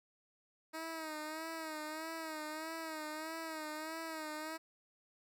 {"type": "tone with vibrato", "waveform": "10% pulse", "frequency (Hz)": 315.7, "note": "D#4", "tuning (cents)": 25, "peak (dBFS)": -33, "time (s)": [0.73, 4.58], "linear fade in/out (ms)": 20, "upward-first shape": "sine", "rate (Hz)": 1.6, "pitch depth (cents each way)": 60, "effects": []}